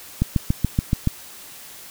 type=click train; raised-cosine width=5 ms; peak=-5 dBFS; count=7; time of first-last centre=0.22-1.073 s; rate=7.03 Hz; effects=white hiss -41 dBFS RMS until 1.9 s